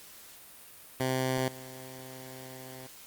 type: tone with level steps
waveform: 10% pulse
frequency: 130 Hz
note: C3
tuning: 11 cents flat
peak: -19 / -36 dBFS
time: 1-2.87 s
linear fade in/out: 2 ms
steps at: 1.48 s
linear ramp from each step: 2 ms
effects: white hiss -51 dBFS RMS until 3.06 s + Opus 48 kbps